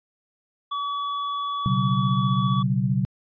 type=tone; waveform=square; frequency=1139 Hz; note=C#6; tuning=47 cents sharp; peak=-26 dBFS; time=0.71-2.63 s; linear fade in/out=10 ms
type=chord; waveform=sine; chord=B suspended second; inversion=none; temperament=equal with one note detuned; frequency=123.47 / 138.59 / 189.43 Hz; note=B2 / C#3 / F#3; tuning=0 / 0 / +41 cents; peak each=-24 dBFS; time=1.66-3.05 s; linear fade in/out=0 ms
effects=resampled to 11025 Hz